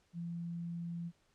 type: tone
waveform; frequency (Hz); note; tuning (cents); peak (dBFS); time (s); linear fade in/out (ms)
sine; 170.3; F3; -43; -38; 0.13-1.12; 50
effects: pink hiss -73 dBFS RMS until 1.34 s + low-pass 8000 Hz 12 dB/octave